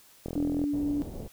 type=click train; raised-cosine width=2 ms; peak=-21 dBFS; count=17; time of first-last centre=0.26-0.64 s; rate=42.1 Hz
type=tone; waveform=sine; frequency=290 Hz; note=D4; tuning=22 cents flat; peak=-26 dBFS; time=0.36-1.02 s; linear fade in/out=0 ms
type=low-pass noise; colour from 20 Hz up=pink; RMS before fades=-39 dBFS; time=0.73-1.28 s; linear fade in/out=5 ms; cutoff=620 Hz; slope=24 dB/octave
effects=white hiss -57 dBFS RMS until 1.32 s